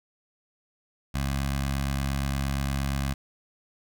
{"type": "tone with notch filter", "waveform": "15% pulse", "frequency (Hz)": 68.6, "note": "C#2", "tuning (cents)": -17, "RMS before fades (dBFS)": -28, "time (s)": [1.14, 3.14], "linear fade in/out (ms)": 10, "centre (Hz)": 410, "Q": 0.66, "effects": []}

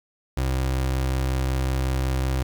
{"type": "tone", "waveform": "30% pulse", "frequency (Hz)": 65.41, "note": "C2", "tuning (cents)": 0, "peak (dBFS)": -19, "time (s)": [0.37, 2.43], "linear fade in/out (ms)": 5, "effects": ["9-bit"]}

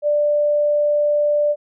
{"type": "tone", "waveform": "sine", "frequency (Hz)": 590, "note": "D5", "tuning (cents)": 8, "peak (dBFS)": -14, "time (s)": [0.02, 1.56], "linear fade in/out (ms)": 50, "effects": []}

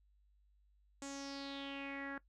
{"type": "tone with low-pass filter sweep", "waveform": "sawtooth", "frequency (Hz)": 277.2, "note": "C#4", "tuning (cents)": 0, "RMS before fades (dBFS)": -45, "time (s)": [1.02, 2.18], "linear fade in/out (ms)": 2, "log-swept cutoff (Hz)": [7500, 1600], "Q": 5.3, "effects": ["noise-tail reverb RT60 0.1 s tail -19 dB re dry", "added 50 Hz sine -68 dBFS peak until 2.28 s"]}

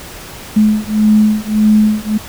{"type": "beating tone pair", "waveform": "sine", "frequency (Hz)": [212.8, 214.5], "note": ["G#3", "A3"], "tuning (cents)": [42, -44], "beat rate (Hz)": 1.7, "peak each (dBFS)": -11, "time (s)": [0.56, 2.18], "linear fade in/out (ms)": 10, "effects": ["pink hiss -31 dBFS RMS until 2.28 s"]}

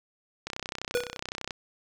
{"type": "click train", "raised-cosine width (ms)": 0.2, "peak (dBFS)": -16, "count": 34, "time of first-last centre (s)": [0.47, 1.508], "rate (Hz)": 31.8}
{"type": "tone with exponential decay", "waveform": "square", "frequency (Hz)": 487.6, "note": "B4", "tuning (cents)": -22, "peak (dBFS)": -22, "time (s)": [0.95, 1.17], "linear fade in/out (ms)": 0, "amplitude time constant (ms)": 46}
{"effects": []}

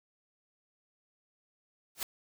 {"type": "noise with exponential growth", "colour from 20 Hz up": "white", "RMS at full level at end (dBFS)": -29, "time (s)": [1.95, 2.03], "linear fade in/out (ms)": 2, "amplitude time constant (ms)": 17, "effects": []}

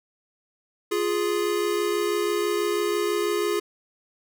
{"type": "tone pair together", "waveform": "square", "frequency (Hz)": [349.2, 415.3], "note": ["F4", "G#4"], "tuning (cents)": [0, 0], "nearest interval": "minor third", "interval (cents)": 300, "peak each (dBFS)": [-27, -25], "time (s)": [0.91, 3.6], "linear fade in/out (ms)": 10, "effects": []}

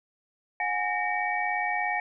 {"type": "tone cluster", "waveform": "sine", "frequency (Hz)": [729, 826, 1840, 2277], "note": ["F#5", "G#5", "A#6", "C#7"], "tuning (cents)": [-26, -10, -23, 46], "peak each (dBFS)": -31, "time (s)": [0.6, 2], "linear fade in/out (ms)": 2, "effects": []}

